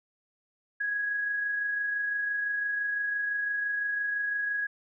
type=tone with amplitude modulation; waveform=sine; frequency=1661.2 Hz; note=G#6; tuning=in tune; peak=-26 dBFS; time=0.8-4.67 s; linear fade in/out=10 ms; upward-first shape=sine; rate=25.9 Hz; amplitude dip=30%; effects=none